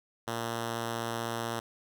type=tone; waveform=5% pulse; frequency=115.9 Hz; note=A#2; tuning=10 cents flat; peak=-21 dBFS; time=0.27-1.6 s; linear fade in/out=10 ms; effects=none